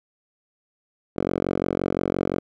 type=tone with band-pass filter; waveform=5% pulse; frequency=45.78 Hz; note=F#1; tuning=18 cents flat; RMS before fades=-25 dBFS; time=1.16-2.4 s; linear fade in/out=20 ms; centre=370 Hz; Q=0.82; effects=none